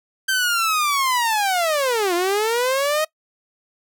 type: linear two-way sweep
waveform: sawtooth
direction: down then up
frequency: 1568 to 340.2 to 632 Hz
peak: -14 dBFS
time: 0.28-3.05 s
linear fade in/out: 10 ms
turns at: 2.14 s
effects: noise-tail reverb RT60 0.1 s tail -22 dB re dry